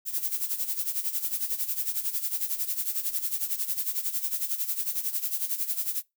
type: noise with tremolo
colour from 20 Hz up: violet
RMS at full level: -27 dBFS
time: 0.05-6.03 s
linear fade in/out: 50 ms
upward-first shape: sine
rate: 11 Hz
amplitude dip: 75%
effects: noise-tail reverb RT60 0.2 s tail -24 dB re dry